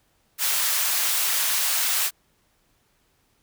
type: high-pass noise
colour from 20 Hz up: white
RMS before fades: -23 dBFS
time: 0.38-2.11 s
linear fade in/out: 50 ms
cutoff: 890 Hz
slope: 12 dB/octave
effects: pink hiss -66 dBFS RMS until 3.42 s